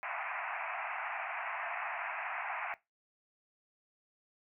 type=band-pass noise; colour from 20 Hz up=pink; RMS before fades=-39 dBFS; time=0.03-2.74 s; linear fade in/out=0 ms; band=660 to 2600 Hz; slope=96 dB/octave; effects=noise-tail reverb RT60 0.2 s tail -19 dB re dry